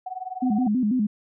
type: tone with tremolo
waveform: sine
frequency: 744 Hz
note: F#5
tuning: 9 cents sharp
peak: -26 dBFS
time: 0.06-0.68 s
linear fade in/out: 5 ms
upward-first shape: triangle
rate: 20 Hz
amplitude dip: 100%
type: tone with vibrato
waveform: sine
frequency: 231.2 Hz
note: A#3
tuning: 14 cents flat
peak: -19 dBFS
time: 0.42-1.07 s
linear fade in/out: 10 ms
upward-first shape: square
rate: 6.1 Hz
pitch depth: 170 cents each way
effects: none